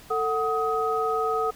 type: tone cluster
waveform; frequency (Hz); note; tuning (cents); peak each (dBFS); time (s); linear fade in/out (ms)
sine; 445.6 / 741 / 1260; A4 / F#5 / D#6; +22 / +2 / +21; -26 / -29 / -26; 0.1-1.51; 10
effects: pink hiss -49 dBFS RMS until 1.55 s